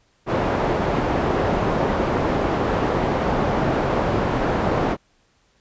white low-pass noise, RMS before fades -21 dBFS, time 0.26-4.97 s, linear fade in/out 50 ms, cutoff 730 Hz, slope 12 dB/octave, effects pink hiss -62 dBFS RMS until 5.6 s + resampled to 16000 Hz

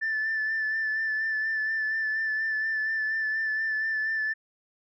sine tone with vibrato, 1760 Hz, A6, in tune, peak -24 dBFS, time 0.01-4.34 s, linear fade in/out 20 ms, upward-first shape sine, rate 4.2 Hz, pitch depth 25 cents each way, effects tanh soft clip ceiling -22 dBFS

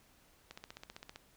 click train, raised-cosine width 0.2 ms, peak -29 dBFS, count 11, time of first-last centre 0.51-1.159 s, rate 15.4 Hz, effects pink hiss -66 dBFS RMS until 1.36 s

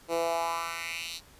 10% pulse tone with high-pass filter sweep, 167 Hz, E3, 23 cents sharp, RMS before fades -32 dBFS, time 0.08-1.21 s, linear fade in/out 50 ms, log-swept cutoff 400 to 4100 Hz, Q 2.7, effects pink hiss -56 dBFS RMS until 1.39 s + resampled to 32000 Hz

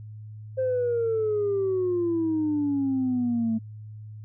sine exponential sweep, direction down, 526 to 220.3 Hz, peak -21 dBFS, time 0.57-3.59 s, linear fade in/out 20 ms, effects tanh soft clip ceiling -19 dBFS + added 107 Hz sine -38 dBFS peak until 4.24 s

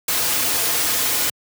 white noise with comb filter, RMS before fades -20 dBFS, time 0.08-1.3 s, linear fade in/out 5 ms, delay 5.2 ms, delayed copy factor -0.6, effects high-pass 100 Hz 12 dB/octave

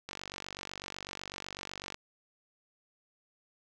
click train, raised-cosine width 0.2 ms, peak -22 dBFS, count 90, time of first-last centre 0.09-1.944 s, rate 48 Hz, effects none

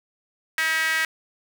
sawtooth tone with high-pass filter, 320 Hz, D#4, 49 cents sharp, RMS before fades -23 dBFS, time 0.58-1.05 s, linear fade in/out 2 ms, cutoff 1800 Hz, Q 4.9, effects 7-bit

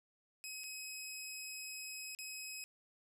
15% pulse tone with dropouts, 2545 Hz, D#7, 39 cents sharp, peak -37 dBFS, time 0.44-2.64 s, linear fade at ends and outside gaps 0 ms, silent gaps 0.636-0.64 / 2.149-2.188 s, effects none

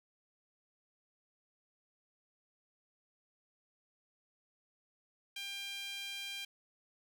sawtooth tone with high-pass filter, 797 Hz, G5, 28 cents sharp, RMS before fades -43 dBFS, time 5.36-6.45 s, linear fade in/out 5 ms, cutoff 2800 Hz, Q 4.4, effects none

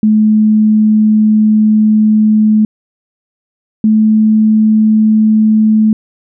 sine tone pair in turn, 214.9 / 216.8 Hz, A3 / A3, -41 / -25 cents, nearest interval unison, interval 16 cents, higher second, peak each -5 dBFS, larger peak neither, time 0.03-2.65 / 3.84-5.93 s, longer first, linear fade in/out 2 ms, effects none

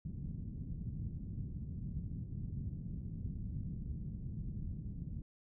white low-pass noise, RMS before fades -42 dBFS, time 0.05-5.22 s, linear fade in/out 2 ms, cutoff 180 Hz, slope 24 dB/octave, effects none

